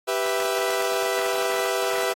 sawtooth chord, E minor, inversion first, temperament equal, 392 / 493.9 / 659.3 Hz, G4 / B4 / E5, 0 / 0 / 0 cents, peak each -23 dBFS, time 0.07-2.14 s, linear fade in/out 20 ms, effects AAC 48 kbps

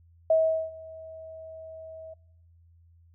sine tone with ADSR envelope, 642 Hz, E5, 46 cents flat, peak -17 dBFS, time 0.3-2.14 s, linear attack 4 ms, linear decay 400 ms, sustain -23 dB, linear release 8 ms, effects noise-tail reverb RT60 0.9 s tail -23 dB re dry + added 84 Hz sine -55 dBFS peak until 3.14 s

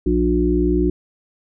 harmonic tone, 59.9 Hz, A#1, 48 cents sharp, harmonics 1 / 3 / 5 / 6, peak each -20 / -23 / -19 / -19 dBFS, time 0.06-0.9 s, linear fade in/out 5 ms, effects none

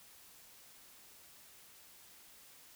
silence, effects white hiss -59 dBFS RMS until 2.75 s

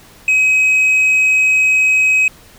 sine tone with tanh clipping, 2538 Hz, D#7, 34 cents sharp, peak -10 dBFS, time 0.28-2.28 s, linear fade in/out 2 ms, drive 3 dB, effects pink hiss -43 dBFS RMS until 2.58 s

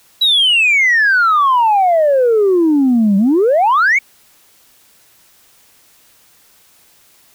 sine exponential two-way sweep, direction down then up, 3954 to 191.2 to 2313 Hz, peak -7 dBFS, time 0.21-3.99 s, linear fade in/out 10 ms, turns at 3.17 s, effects tanh soft clip ceiling -6 dBFS + white hiss -50 dBFS RMS until 7.34 s

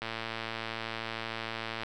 click train, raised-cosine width 0.3 ms, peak -19 dBFS, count 206, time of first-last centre 0.02-1.834 s, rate 113 Hz, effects none

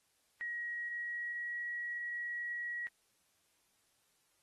sine tone with pitch glide, 1900 to 1914.3 Hz, A#6 to A#6, +33 to +45 cents, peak -37 dBFS, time 0.41-2.87 s, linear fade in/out 0 ms, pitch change +12 cents, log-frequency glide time 0.75-1.64 s, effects white hiss -75 dBFS RMS until 4.42 s + AAC 32 kbps

